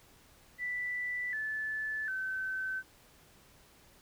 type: tone with pitch steps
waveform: sine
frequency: 1975.5 / 1739.8 / 1532.1 Hz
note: B6 / A6 / G6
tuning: 0 / -20 / -40 cents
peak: -33 dBFS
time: 0.58-2.83 s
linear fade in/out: 50 ms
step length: 750 ms
effects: pink hiss -61 dBFS RMS until 4.01 s